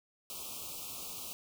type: band-stop noise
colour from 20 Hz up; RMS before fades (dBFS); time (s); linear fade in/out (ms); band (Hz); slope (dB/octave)
white; -43; 0.3-1.33; 0; 1300 to 2400; 96
effects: none